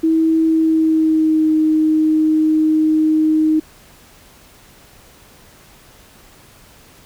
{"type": "tone with pitch glide", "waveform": "sine", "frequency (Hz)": [322.3, 312.2], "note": ["E4", "D#4"], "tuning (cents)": [-39, 6], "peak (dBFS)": -11, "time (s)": [0.03, 3.6], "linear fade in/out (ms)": 10, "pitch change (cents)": -55, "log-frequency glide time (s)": [0.45, 1.53], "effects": ["pink hiss -46 dBFS RMS until 7.05 s"]}